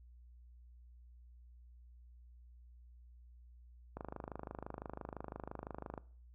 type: click train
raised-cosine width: 1 ms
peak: -29 dBFS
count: 53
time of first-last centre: 3.97-5.978 s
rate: 25.9 Hz
effects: noise-tail reverb RT60 0.5 s tail -21 dB re dry + added 60 Hz sine -56 dBFS peak until 6.34 s